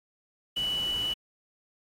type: tone in noise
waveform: sine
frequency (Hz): 2960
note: F#7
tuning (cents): 0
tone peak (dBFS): -27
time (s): 0.56-1.14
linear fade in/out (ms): 10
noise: pink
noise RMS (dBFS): -43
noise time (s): 0.56-1.14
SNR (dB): +13
effects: AAC 48 kbps